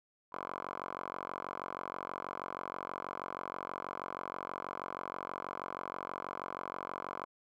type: tone with band-pass filter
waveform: 5% pulse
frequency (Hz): 46.25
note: F#1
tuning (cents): 0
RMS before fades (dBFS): -42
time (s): 0.32-7.25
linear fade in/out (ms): 10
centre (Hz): 1000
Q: 8.5
effects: none